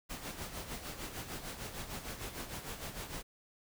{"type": "noise with tremolo", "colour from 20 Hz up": "pink", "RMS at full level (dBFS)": -41, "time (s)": [0.09, 3.23], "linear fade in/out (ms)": 20, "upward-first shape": "sine", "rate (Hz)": 6.6, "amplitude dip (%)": 60, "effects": []}